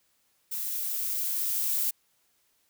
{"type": "noise with level ramp", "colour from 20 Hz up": "violet", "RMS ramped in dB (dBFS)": [-33, -27], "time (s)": [0.51, 1.91], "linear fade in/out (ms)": 10, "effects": ["white hiss -70 dBFS RMS until 2.69 s"]}